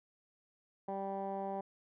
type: tone with low-pass filter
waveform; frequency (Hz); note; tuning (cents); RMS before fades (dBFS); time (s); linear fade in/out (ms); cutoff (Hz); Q
15% pulse; 195.5; G3; -4; -39; 0.88-1.61; 5; 840; 3.3
effects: none